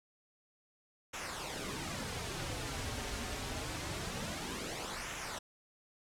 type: noise with flanger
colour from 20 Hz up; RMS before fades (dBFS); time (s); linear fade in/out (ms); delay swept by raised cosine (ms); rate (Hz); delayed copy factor
pink; -40; 1.13-5.39; 10; 0.22 to 6.12; 0.25; -0.6
effects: low-pass 9000 Hz 12 dB/octave